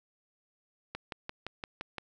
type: click train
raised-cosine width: 0.3 ms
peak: -21 dBFS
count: 7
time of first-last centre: 0.95-1.983 s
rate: 5.81 Hz
effects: none